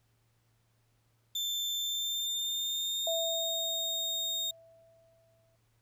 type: tone with pitch glide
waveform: 35% pulse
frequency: 3553 to 3700 Hz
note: A7 to A#7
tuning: +16 to -14 cents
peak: -30 dBFS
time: 1.35-4.51 s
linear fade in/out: 5 ms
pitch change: +70 cents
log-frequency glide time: 1.76-3.49 s
type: tone with exponential decay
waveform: sine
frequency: 660 Hz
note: E5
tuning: 2 cents sharp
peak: -30 dBFS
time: 3.07-5.56 s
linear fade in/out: 2 ms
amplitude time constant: 540 ms
effects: added 114 Hz sine -70 dBFS peak until 5.81 s + pink hiss -75 dBFS RMS until 5.81 s